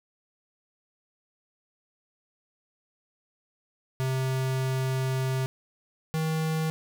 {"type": "tone pair in turn", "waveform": "square", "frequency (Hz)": [131.3, 158.76], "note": ["C3", "D#3"], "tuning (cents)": [6, 35], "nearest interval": "minor third", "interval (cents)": 329, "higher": "second", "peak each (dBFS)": -26, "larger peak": "neither", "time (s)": [[4, 5.46], [6.14, 6.7]], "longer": "first", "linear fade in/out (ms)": 0, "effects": []}